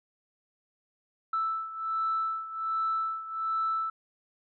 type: beating tone pair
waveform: sine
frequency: 1318.5 / 1319.8 Hz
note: E6 / E6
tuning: 0 / +2 cents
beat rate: 1.3 Hz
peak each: -29 / -33 dBFS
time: 1.33-3.9 s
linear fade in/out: 5 ms
effects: tanh soft clip ceiling -21 dBFS